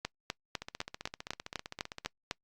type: two click trains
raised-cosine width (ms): 0.2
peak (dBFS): -23 / -16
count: 23 / 10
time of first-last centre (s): 0.62-2.049 / 0.05-2.311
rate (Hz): 15.4 / 3.98
effects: noise-tail reverb RT60 0.1 s tail -25 dB re dry + Opus 48 kbps